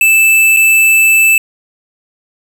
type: tone with dropouts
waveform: square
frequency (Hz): 2637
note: E7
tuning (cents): 0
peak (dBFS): -6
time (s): 0.01-1.38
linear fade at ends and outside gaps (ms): 2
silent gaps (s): 0.565-0.569
effects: none